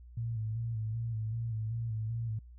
sine tone with vibrato, 112.6 Hz, A2, 40 cents sharp, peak -32 dBFS, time 0.17-2.39 s, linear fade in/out 5 ms, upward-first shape square, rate 2.6 Hz, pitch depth 47 cents each way, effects added 60 Hz sine -49 dBFS peak until 2.58 s

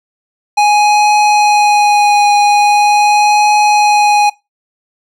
square tone with vibrato, 830.6 Hz, G#5, in tune, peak -7 dBFS, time 0.57-4.3 s, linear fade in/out 10 ms, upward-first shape triangle, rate 0.42 Hz, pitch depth 16 cents each way, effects noise-tail reverb RT60 0.2 s tail -20 dB re dry + low-pass 7000 Hz 12 dB/octave

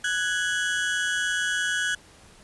35% pulse tone pair together, 1484.5 / 1661.2 Hz, F#6 / G#6, +5 / 0 cents, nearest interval major second, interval 195 cents, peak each -25 dBFS, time 0.04-1.95 s, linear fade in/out 5 ms, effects pink hiss -52 dBFS RMS until 2.43 s + resampled to 24000 Hz

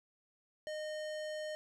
square tone with low-pass filter, 614 Hz, D#5, 23 cents flat, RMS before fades -41 dBFS, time 0.67-1.55 s, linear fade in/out 0 ms, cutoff 7000 Hz, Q 0.7, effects none

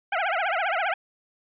20% pulse tone with vibrato, 727 Hz, F#5, 31 cents flat, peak -18 dBFS, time 0.12-0.94 s, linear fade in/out 5 ms, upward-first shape triangle, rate 15 Hz, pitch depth 250 cents each way, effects resampled to 8000 Hz

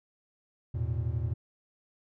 triangle chord, E suspended fourth, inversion none, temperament equal with one note detuned, 82.41 / 110 / 121.77 Hz, E2 / A2 / B2, 0 / 0 / -24 cents, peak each -31 dBFS, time 0.74-1.34 s, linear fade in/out 10 ms, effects none

